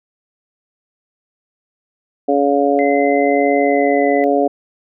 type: harmonic tone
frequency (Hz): 141.3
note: C#3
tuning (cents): +34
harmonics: 2 / 3 / 4 / 5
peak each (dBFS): -17 / -17 / -17 / -17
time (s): 2.28-4.48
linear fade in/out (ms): 10
type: tone with pitch glide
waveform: sine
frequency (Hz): 2056 to 2007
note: C7 to B6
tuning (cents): -31 to +27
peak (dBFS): -23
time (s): 2.79-4.24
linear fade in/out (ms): 0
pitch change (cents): -42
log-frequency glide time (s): 3.57-4.08
effects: none